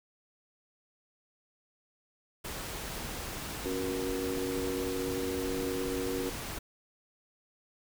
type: noise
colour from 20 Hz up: pink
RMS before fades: -39 dBFS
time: 2.44-6.59 s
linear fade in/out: 10 ms
type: chord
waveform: sine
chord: F# major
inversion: second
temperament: equal with one note detuned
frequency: 277.2 / 370 / 473.5 Hz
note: C#4 / F#4 / A#4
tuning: 0 / 0 / +27 cents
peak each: -36 dBFS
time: 3.65-6.3 s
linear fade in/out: 10 ms
effects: none